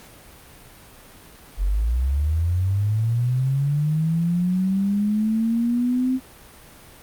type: linear sweep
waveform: sine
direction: up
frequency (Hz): 42.87 to 261.6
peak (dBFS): -18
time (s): 1.57-6.2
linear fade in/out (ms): 50
effects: pink hiss -46 dBFS RMS until 7.02 s + Opus 48 kbps